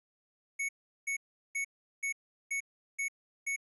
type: tone bursts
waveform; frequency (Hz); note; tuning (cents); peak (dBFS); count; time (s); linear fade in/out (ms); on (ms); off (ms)
square; 2217; C#7; 0; -32; 7; 0.59-3.563; 10; 99; 380
effects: resampled to 32000 Hz